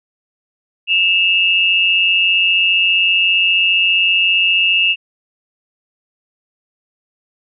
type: tone pair together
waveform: sine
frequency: 2646 / 2831 Hz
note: E7 / F7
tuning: +6 / +23 cents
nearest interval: minor second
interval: 117 cents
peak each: -13 / -14 dBFS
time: 0.87-4.96 s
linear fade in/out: 50 ms
effects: none